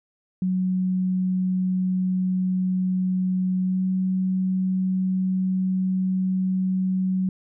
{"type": "tone with pitch glide", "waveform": "sine", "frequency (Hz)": [185, 186.93], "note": ["F#3", "F#3"], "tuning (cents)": [0, 18], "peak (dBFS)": -20, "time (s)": [0.42, 7.29], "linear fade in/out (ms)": 2, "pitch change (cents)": 18, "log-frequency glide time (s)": [3.63, 3.83], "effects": []}